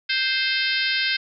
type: harmonic tone with a mistuned harmonic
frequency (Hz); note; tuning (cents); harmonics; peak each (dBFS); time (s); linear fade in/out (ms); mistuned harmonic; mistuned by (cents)
523.3; C5; 0; 3 / 4 / 5 / 6 / 7 / 8 / 9 / 10; -26 / -27 / -28 / -29 / -29 / -30 / -31 / -31; 0.09-1.17; 10; 10; -46
effects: none